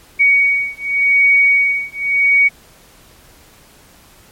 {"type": "beating tone pair", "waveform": "sine", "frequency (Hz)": [2244, 2244.87], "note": ["C#7", "C#7"], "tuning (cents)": [21, 21], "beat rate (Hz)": 0.87, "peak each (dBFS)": -13, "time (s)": [0.19, 2.49], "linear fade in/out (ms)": 20, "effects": ["pink hiss -46 dBFS RMS until 4.31 s", "MP3 64 kbps"]}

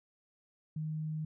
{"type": "tone", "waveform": "sine", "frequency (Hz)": 155.56, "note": "D#3", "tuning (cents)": 0, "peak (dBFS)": -34, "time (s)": [0.76, 1.25], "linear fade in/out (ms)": 5, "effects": []}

